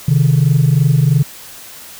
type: tone pair together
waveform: sine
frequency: 130.81 / 153.85 Hz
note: C3 / D#3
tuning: 0 / -19 cents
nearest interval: minor third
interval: 281 cents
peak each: -10 dBFS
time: 0.08-1.23 s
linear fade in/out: 5 ms
effects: tanh soft clip ceiling -4 dBFS + white hiss -35 dBFS RMS until 1.99 s